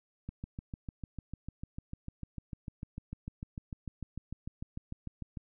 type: click train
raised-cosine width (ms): 5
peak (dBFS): -27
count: 35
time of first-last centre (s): 0.29-5.372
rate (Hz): 6.69
effects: none